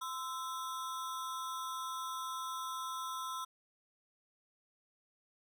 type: ring-modulated tone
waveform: square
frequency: 1177 Hz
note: D6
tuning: 3 cents sharp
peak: -36 dBFS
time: 0.01-3.45 s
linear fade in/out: 10 ms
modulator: 147 Hz
effects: 13-bit